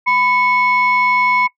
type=tone pair together; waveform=sine; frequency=997.8 / 2204 Hz; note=B5 / C#7; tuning=+17 / -11 cents; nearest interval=octave + major second; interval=1372 cents; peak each=-13 dBFS; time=0.06-1.48 s; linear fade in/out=20 ms; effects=noise-tail reverb RT60 0.1 s tail -21 dB re dry + tanh soft clip ceiling -6 dBFS